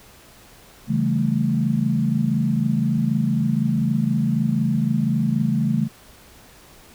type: chord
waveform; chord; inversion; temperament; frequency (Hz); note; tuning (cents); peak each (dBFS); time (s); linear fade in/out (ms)
sine; A dominant seventh; first; equal; 138.59 / 164.81 / 196 / 220; C#3 / E3 / G3 / A3; 0 / 0 / 0 / 0; -23 / -24 / -26 / -21; 0.87-5.89; 50
effects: pink hiss -48 dBFS RMS until 6.94 s